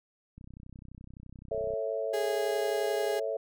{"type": "click train", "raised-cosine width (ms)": 5, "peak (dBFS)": -35, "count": 44, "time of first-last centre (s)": [0.38, 1.736], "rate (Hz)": 31.7}
{"type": "chord", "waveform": "sine", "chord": "A major", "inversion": "none", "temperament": "equal with one note detuned", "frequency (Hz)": [444.3, 554.4, 659.3], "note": ["A4", "C#5", "E5"], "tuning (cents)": [17, 0, 0], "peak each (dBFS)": -34, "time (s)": [1.51, 3.37], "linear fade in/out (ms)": 5}
{"type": "tone", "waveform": "35% pulse", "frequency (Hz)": 412.9, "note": "G#4", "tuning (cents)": -10, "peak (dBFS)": -29, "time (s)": [2.13, 3.2], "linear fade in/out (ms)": 10}
{"effects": []}